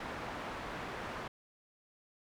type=low-pass noise; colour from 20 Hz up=white; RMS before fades=-42 dBFS; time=0-1.28 s; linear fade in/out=5 ms; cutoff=1400 Hz; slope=12 dB/octave; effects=none